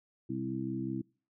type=harmonic tone with a mistuned harmonic; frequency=65.41 Hz; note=C2; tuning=in tune; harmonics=2 / 3 / 4 / 5; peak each=-40 / -40 / -38 / -37 dBFS; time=0.29-1.02 s; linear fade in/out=10 ms; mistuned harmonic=2; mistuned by=-42 cents; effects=noise-tail reverb RT60 0.4 s tail -26 dB re dry